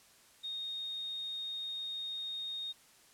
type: tone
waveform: sine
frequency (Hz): 3707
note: A#7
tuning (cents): -10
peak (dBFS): -37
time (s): 0.43-2.73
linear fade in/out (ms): 20
effects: white hiss -62 dBFS RMS until 3.13 s + low-pass 11000 Hz 12 dB/octave